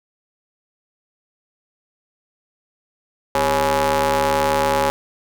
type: ring-modulated tone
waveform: sawtooth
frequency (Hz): 146.83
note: D3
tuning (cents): 0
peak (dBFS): -9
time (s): 3.35-4.9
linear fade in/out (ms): 0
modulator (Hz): 695
effects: none